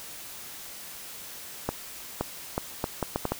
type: accelerating click train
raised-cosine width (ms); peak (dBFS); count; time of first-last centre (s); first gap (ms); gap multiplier
1; -12; 8; 1.69-3.32; 520; 0.71
effects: white hiss -42 dBFS RMS until 3.39 s